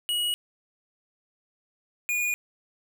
square tone pair in turn, 2907 / 2444 Hz, F#7 / D#7, -31 / -32 cents, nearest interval minor third, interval 301 cents, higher first, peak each -25 dBFS, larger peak neither, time 0.09-0.34 / 2.09-2.34 s, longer neither, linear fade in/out 0 ms, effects none

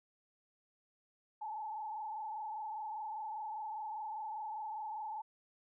sine tone with frequency modulation, 863 Hz, A5, 34 cents flat, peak -39 dBFS, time 1.41-5.22 s, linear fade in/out 10 ms, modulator 25 Hz, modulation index 1.3, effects none

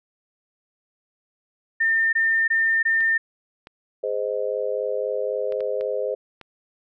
sine tone bursts, 1807 Hz, A6, 46 cents sharp, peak -17 dBFS, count 4, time 1.8-3.18 s, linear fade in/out 10 ms, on 330 ms, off 20 ms
clicks, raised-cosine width 0.3 ms, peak -25 dBFS, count 6, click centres 3.006 / 3.671 / 5.523 / 5.606 / 5.81 / 6.413 s
sine chord, Ab major, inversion none, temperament just, 415.3 / 519.1 / 623 Hz, Ab4 / C5 / Eb5, 0 / -14 / +2 cents, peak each -28 / -25 / -29 dBFS, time 4.03-6.15 s, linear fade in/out 10 ms
effects none

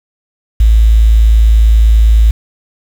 sine tone with quantisation, 54.9 Hz, A1, 3 cents flat, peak -3 dBFS, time 0.6-2.31 s, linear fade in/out 5 ms, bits 5, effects none

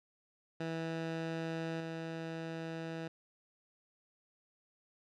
15% pulse tone with level steps, 163.4 Hz, E3, 15 cents flat, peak -30 / -33 dBFS, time 0.6-3.08 s, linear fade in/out 5 ms, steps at 1.8 s, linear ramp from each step 5 ms, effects low-pass 4000 Hz 12 dB/octave

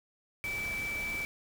sine tone in noise, 2315 Hz, D7, 25 cents flat, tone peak -33 dBFS, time 0.44-1.25 s, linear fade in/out 0 ms, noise pink, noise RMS -43 dBFS, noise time 0.44-1.25 s, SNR +7 dB, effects none

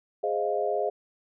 sine chord, F minor seventh, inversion first, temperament equal, 415.3 / 523.3 / 622.3 / 698.5 Hz, Ab4 / C5 / Eb5 / F5, 0 / 0 / 0 / 0 cents, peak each -29 / -32 / -30 / -30 dBFS, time 0.23-0.9 s, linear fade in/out 10 ms, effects none

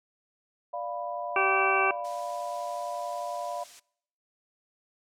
sine chord, B diminished, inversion first, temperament equal, 587.3 / 698.5 / 987.8 Hz, D5 / F5 / B5, 0 / 0 / 0 cents, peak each -36 / -34 / -37 dBFS, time 0.73-3.64 s, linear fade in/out 10 ms
harmonic tone, 386.1 Hz, G4, 26 cents flat, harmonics 1 / 2 / 3 / 4 / 6 / 7, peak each -30 / -29 / -27 / -30 / -29 / -31 dBFS, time 1.36-1.91 s, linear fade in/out 2 ms
blue noise, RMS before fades -43 dBFS, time 2.04-3.8 s, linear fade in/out 10 ms
effects noise-tail reverb RT60 0.7 s tail -25 dB re dry + low-pass 7000 Hz 12 dB/octave

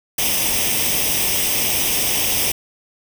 white noise with comb filter, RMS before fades -19 dBFS, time 0.18-2.52 s, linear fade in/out 5 ms, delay 0.35 ms, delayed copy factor +0.7, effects none

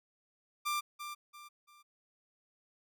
sawtooth tone with echo, 1186 Hz, D6, 17 cents sharp, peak -28 dBFS, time 0.65-0.81 s, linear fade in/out 20 ms, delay 340 ms, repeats 3, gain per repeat -9 dB, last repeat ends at 1.83 s, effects none

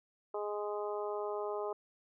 harmonic tone, 207.7 Hz, G#3, in tune, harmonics 2 / 3 / 4 / 5 / 6, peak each -37 / -41 / -43 / -45 / -47 dBFS, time 0.34-1.73 s, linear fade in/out 5 ms, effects none

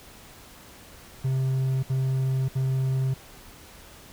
triangle tone bursts, 132 Hz, C3, 16 cents sharp, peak -20 dBFS, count 3, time 1.24-3.142 s, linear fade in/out 10 ms, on 590 ms, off 66 ms, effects pink hiss -48 dBFS RMS until 4.12 s

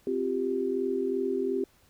sine chord, C suspended fourth, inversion none, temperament equal, 261.6 / 349.2 / 392 Hz, C4 / F4 / G4, 0 / 0 / 0 cents, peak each -32 / -33 / -28 dBFS, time 0.07-1.64 s, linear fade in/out 2 ms, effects pink hiss -63 dBFS RMS until 1.89 s

